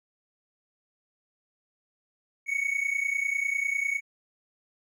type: tone pair together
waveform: triangle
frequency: 2209 / 2239 Hz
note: C#7 / C#7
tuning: -7 / +17 cents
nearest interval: unison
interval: 24 cents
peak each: -27 dBFS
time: 2.46-4.01 s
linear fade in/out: 50 ms
effects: none